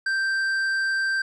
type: tone with tanh clipping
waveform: triangle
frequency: 1568 Hz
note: G6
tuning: in tune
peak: -23 dBFS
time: 0.06-1.22 s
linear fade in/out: 5 ms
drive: 12 dB
effects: none